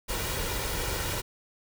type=noise with comb filter; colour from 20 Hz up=pink; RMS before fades=-31 dBFS; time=0.08-1.22 s; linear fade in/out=20 ms; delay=2.1 ms; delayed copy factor=+0.5; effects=none